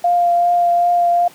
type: tone with vibrato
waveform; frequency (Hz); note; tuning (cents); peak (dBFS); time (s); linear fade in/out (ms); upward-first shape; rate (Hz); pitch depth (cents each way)
sine; 698; F5; -1; -11; 0.04-1.28; 5; triangle; 2.6; 14
effects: pink hiss -43 dBFS RMS until 1.34 s + high-pass 200 Hz 12 dB/octave